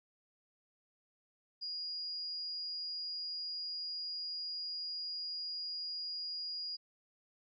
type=tone; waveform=sine; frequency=4866 Hz; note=D#8; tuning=39 cents flat; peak=-38 dBFS; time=1.61-6.77 s; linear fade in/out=20 ms; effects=none